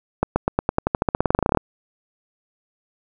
accelerating click train, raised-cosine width 1 ms, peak -3 dBFS, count 22, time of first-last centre 0.23-1.573 s, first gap 130 ms, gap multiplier 0.92, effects none

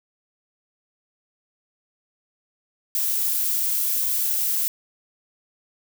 violet noise, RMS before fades -23 dBFS, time 2.95-4.68 s, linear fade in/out 0 ms, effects none

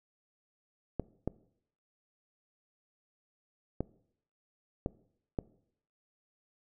clicks, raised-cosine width 2 ms, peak -18 dBFS, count 5, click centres 0.997 / 1.276 / 3.806 / 4.861 / 5.388 s, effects noise-tail reverb RT60 0.7 s tail -21 dB re dry

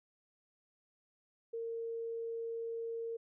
sine tone, 459 Hz, A#4, 27 cents flat, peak -37 dBFS, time 1.53-3.17 s, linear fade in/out 10 ms, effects none

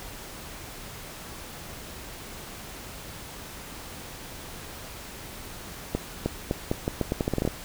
accelerating click train, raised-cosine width 2 ms, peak -11 dBFS, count 14, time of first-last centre 5.95-7.476 s, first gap 310 ms, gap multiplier 0.81, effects pink hiss -41 dBFS RMS until 7.64 s

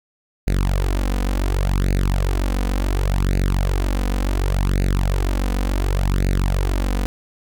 sawtooth tone with flanger, 47 Hz, F#1, 28 cents sharp, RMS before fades -19 dBFS, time 0.47-7.06 s, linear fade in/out 0 ms, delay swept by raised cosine 0.45 to 4.05 ms, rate 0.69 Hz, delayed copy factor +0.85, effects none

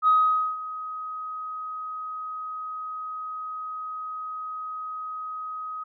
sine tone with ADSR envelope, 1260 Hz, D#6, 21 cents sharp, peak -14 dBFS, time 0.02-5.84 s, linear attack 55 ms, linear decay 490 ms, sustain -17 dB, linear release 12 ms, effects tanh soft clip ceiling -10 dBFS

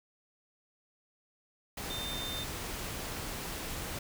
sine tone in noise, 3600 Hz, A7, 39 cents sharp, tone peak -38 dBFS, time 1.9-2.44 s, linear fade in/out 5 ms, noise pink, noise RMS -39 dBFS, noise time 1.77-3.99 s, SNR -2 dB, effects none

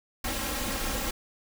pink noise with comb filter, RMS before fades -31 dBFS, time 0.24-1.11 s, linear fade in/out 5 ms, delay 3.7 ms, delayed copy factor +0.85, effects none

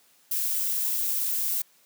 violet noise, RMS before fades -27 dBFS, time 0.31-1.62 s, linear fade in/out 5 ms, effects white hiss -61 dBFS RMS until 1.85 s + high-pass 150 Hz 12 dB/octave

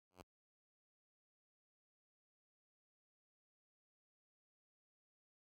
5% pulse tone with exponential growth, 90.9 Hz, F#2, 30 cents flat, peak -40 dBFS, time 0.11-0.22 s, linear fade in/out 0 ms, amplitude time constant 23 ms, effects high-pass 60 Hz 12 dB/octave + AAC 64 kbps

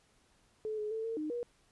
sine tone with pitch steps, 432.9 / 423.4 / 443.6 / 453.4 / 306.1 / 479.5 Hz, A4 / G#4 / A4 / A#4 / D#4 / A#4, -28 / +33 / +14 / -48 / -28 / +49 cents, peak -34 dBFS, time 0.65-1.43 s, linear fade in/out 0 ms, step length 130 ms, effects pink hiss -69 dBFS RMS until 1.71 s + resampled to 24000 Hz

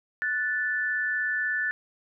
sine tone pair together, 1480 / 1756.3 Hz, F#6 / A6, 0 / -4 cents, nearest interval minor third, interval 296 cents, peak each -30 / -26 dBFS, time 0.22-1.71 s, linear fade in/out 0 ms, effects none

